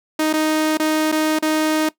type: tone with dropouts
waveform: sawtooth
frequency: 311.1 Hz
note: D#4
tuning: in tune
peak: -12 dBFS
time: 0.19-1.89 s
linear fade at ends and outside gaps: 5 ms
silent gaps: 0.33-0.336 / 0.773-0.797 / 1.118-1.123 / 1.389-1.424 s
effects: noise-tail reverb RT60 0.1 s tail -18 dB re dry